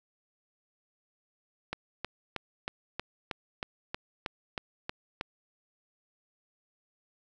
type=click train; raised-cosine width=0.3 ms; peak=-17 dBFS; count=12; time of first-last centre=1.73-5.211 s; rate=3.16 Hz; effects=none